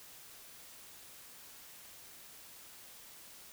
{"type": "silence", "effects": ["white hiss -54 dBFS RMS until 3.52 s"]}